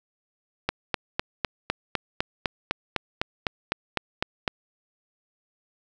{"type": "click train", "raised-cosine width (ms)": 0.3, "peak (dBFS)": -7, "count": 16, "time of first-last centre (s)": [0.69, 4.478], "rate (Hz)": 3.96, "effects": []}